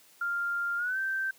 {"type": "tone with pitch glide", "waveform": "sine", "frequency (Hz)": [1396.9, 1558.9], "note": ["F6", "G6"], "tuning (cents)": [0, -10], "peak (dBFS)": -28, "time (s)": [0.21, 1.31], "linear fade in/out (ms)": 5, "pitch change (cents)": 190, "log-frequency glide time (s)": [0.77, 0.98], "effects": ["white hiss -59 dBFS RMS until 1.38 s", "high-pass 150 Hz 12 dB/octave"]}